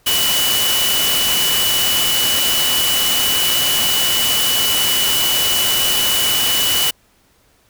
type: tone in noise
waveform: sine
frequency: 2960 Hz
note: F#7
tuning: in tune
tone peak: -17 dBFS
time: 0.06-6.91 s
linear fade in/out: 10 ms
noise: white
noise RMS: -18 dBFS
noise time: 0.06-6.91 s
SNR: -2 dB
effects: pink hiss -56 dBFS RMS until 7.69 s